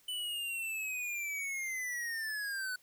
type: linear sweep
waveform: square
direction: down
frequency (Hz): 3000 to 1480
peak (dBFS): -36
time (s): 0.08-2.76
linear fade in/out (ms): 5
effects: white hiss -66 dBFS RMS until 2.82 s